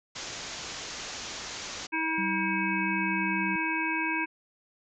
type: low-pass noise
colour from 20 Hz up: white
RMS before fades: -39 dBFS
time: 0.15-1.87 s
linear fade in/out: 10 ms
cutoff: 7100 Hz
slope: 96 dB/octave
type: harmonic tone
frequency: 320.7 Hz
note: E4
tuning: 48 cents flat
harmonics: 1 / 3 / 5 / 7 / 8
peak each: -33 / -33 / -33 / -33 / -33 dBFS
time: 1.92-4.26 s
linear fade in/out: 20 ms
type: tone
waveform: sine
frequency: 192.2 Hz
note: G3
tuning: 34 cents flat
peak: -32 dBFS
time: 2.18-3.56 s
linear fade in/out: 2 ms
effects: none